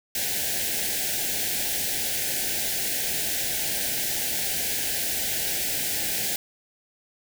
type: band-stop noise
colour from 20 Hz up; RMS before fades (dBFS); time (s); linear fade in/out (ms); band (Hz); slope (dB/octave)
white; -27; 0.15-6.36; 2; 850 to 1500; 96
effects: none